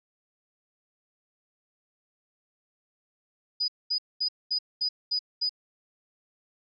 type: tone bursts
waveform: sine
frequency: 4956 Hz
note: D#8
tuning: 8 cents flat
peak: -24 dBFS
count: 7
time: 3.6-5.494 s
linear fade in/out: 10 ms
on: 82 ms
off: 220 ms
effects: none